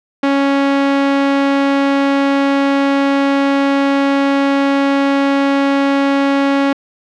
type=tone; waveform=sawtooth; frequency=277.4 Hz; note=C#4; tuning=1 cent sharp; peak=-7 dBFS; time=0.23-6.73 s; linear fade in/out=5 ms; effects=low-pass 3000 Hz 12 dB/octave